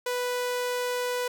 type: tone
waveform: sawtooth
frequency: 493.9 Hz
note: B4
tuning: in tune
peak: -23 dBFS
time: 0.06-1.28 s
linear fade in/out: 5 ms
effects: none